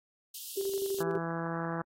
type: high-pass noise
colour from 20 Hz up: white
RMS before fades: -42 dBFS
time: 0.34-1.02 s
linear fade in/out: 5 ms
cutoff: 2800 Hz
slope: 96 dB/octave
type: tone with tremolo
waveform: sine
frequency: 392 Hz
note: G4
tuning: in tune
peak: -29 dBFS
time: 0.57-1.18 s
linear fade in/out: 5 ms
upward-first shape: square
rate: 12 Hz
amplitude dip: 40%
type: harmonic tone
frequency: 166.4 Hz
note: E3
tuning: 17 cents sharp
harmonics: 1 / 2 / 3 / 4 / 5 / 6 / 7 / 8 / 9 / 10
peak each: -36 / -39 / -41 / -42 / -43 / -44 / -44 / -45 / -46 / -46 dBFS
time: 1-1.82 s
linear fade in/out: 5 ms
effects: AAC 48 kbps